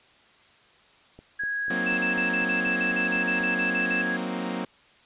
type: click train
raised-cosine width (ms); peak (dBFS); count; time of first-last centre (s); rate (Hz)
2; -32; 10; 1.19-3.407; 4.06
type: tone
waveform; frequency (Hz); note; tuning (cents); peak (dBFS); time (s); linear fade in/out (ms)
sine; 1655; G#6; -6; -26; 1.39-4.17; 10
type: chord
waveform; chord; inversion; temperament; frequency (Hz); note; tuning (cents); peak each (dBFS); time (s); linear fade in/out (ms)
sawtooth; C half-diminished seventh; second; equal; 185 / 233.1 / 261.6 / 311.1; Gb3 / Bb3 / C4 / Eb4; 0 / 0 / 0 / 0; -29 / -29 / -30 / -34; 1.7-4.65; 5
type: tone bursts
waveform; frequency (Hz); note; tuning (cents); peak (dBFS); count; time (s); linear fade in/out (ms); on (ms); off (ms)
sine; 2637; E7; 0; -26; 14; 1.86-4.021; 10; 120; 37
effects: white hiss -57 dBFS RMS until 5.05 s + resampled to 8000 Hz